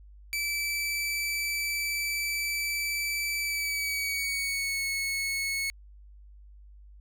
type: tone with pitch glide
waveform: sawtooth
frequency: 2317 to 2198 Hz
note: D7 to C#7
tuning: -24 to -15 cents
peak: -25 dBFS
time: 0.33-5.7 s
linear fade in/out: 0 ms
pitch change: -91 cents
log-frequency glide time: 3.41-4.84 s
effects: added 50 Hz sine -48 dBFS peak until 7 s